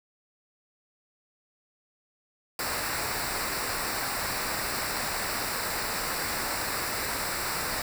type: noise with comb filter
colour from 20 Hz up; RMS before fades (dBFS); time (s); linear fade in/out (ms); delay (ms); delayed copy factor
pink; -31; 2.59-7.82; 2; 0.31; -0.7
effects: none